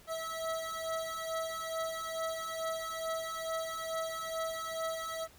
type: beating tone pair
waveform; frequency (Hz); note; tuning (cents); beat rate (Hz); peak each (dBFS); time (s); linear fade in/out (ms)
25% pulse; 649 / 651.3; E5 / E5; -27 / -21; 2.3; -35 / -34; 0.07-5.28; 50
effects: pink hiss -59 dBFS RMS until 5.38 s